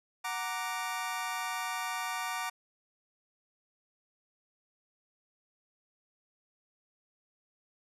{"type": "chord", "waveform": "25% pulse", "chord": "Gb augmented", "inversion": "none", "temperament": "equal", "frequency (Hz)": [740, 932.3, 1174.7], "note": ["Gb5", "Bb5", "D6"], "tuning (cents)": [0, 0, 0], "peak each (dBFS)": [-35, -34, -34], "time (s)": [0.24, 2.5], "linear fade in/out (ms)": 10, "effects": ["resampled to 32000 Hz"]}